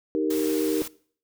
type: chord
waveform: sine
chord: Eb major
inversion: none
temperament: equal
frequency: 311.1 / 392 / 466.2 Hz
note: Eb4 / G4 / Bb4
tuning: 0 / 0 / 0 cents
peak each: -25 / -28 / -27 dBFS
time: 0.15-0.82 s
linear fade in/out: 0 ms
type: noise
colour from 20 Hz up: white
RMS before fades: -36 dBFS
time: 0.3-0.88 s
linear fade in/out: 5 ms
effects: noise-tail reverb RT60 0.5 s tail -21 dB re dry